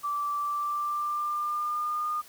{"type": "tone with pitch glide", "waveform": "sine", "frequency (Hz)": [1165, 1218.7], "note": ["D6", "D#6"], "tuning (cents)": [-14, -36], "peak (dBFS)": -27, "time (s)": [0.03, 2.22], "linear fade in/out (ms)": 20, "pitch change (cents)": 78, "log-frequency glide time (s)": [0.38, 2.08], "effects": ["white hiss -52 dBFS RMS until 2.28 s"]}